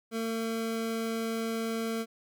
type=tone pair together; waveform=square; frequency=225.8 / 453.1 Hz; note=A3 / A#4; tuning=+45 / -49 cents; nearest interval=octave; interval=1206 cents; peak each=-33 / -35 dBFS; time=0.11-2.06 s; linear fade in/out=50 ms; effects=none